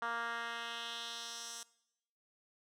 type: tone with band-pass filter sweep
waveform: 10% pulse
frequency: 233.1 Hz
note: A#3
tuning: in tune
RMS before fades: -42 dBFS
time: 0.02-1.63 s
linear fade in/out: 2 ms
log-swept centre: 1300 to 7000 Hz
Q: 1.8
effects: noise-tail reverb RT60 0.8 s tail -20 dB re dry